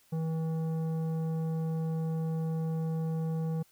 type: tone with tanh clipping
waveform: sine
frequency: 161.2 Hz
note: E3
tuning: 38 cents flat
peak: -31 dBFS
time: 0.12-3.63 s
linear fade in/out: 10 ms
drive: 11 dB
effects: white hiss -65 dBFS RMS until 3.71 s